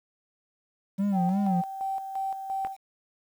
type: tone with vibrato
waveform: triangle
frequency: 189.4 Hz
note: F#3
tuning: 41 cents sharp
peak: -21 dBFS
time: 0.98-1.62 s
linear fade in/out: 20 ms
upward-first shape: sine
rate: 2.9 Hz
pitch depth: 130 cents each way
type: tone with tremolo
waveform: sine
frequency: 775 Hz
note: G5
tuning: 20 cents flat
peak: -27 dBFS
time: 1.12-2.77 s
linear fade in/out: 50 ms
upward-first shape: square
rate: 2.9 Hz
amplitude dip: 55%
type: click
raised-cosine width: 0.5 ms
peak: -22 dBFS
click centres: 2.649 s
effects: 9-bit